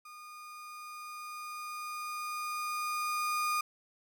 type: tone with level ramp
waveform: 35% pulse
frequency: 1222 Hz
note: D#6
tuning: 32 cents flat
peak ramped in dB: -46 to -27 dBFS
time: 0.05-3.61 s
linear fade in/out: 5 ms
effects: none